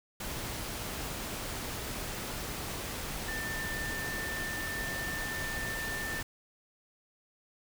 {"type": "tone in noise", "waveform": "sine", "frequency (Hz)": 1788, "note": "A6", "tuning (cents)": 27, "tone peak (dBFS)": -36, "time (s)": [3.28, 6.21], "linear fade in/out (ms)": 5, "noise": "pink", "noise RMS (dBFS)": -38, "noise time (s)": [0.2, 6.23], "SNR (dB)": -1, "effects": []}